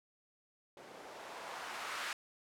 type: noise with low-pass filter sweep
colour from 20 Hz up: violet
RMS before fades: -45 dBFS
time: 0.77-2.13 s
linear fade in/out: 2 ms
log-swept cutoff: 460 to 1500 Hz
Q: 1.2
effects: none